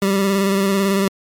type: tone with vibrato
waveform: 25% pulse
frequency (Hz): 196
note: G3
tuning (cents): 0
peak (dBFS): -11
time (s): 0.02-1.08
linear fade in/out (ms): 2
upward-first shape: square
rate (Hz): 18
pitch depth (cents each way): 26
effects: MP3 96 kbps